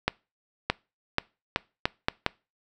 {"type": "accelerating click train", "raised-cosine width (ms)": 0.3, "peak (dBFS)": -6, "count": 7, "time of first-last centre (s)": [0.08, 2.264], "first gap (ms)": 620, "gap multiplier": 0.78, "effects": ["noise-tail reverb RT60 0.3 s tail -24 dB re dry"]}